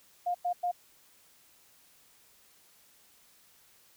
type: tone bursts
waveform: sine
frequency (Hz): 709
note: F5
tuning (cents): +26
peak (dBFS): -27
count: 3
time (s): 0.26-0.716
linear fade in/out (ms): 10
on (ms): 86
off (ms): 99
effects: white hiss -62 dBFS RMS until 3.96 s